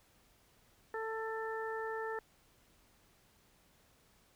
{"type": "harmonic tone", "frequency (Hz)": 444.1, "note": "A4", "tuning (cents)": 16, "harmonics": [1, 2, 3, 4], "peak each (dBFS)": [-39, -43, -46, -44], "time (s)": [0.94, 2.19], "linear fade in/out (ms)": 2, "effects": ["pink hiss -68 dBFS RMS until 4.35 s"]}